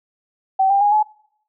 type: tone with pitch steps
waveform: sine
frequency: 768 / 795.1 / 823.1 / 852.1 Hz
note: G5 / G5 / G#5 / G#5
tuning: -36 / +24 / -16 / +44 cents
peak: -12 dBFS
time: 0.59-1.03 s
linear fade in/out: 10 ms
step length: 110 ms
effects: noise-tail reverb RT60 0.7 s tail -25 dB re dry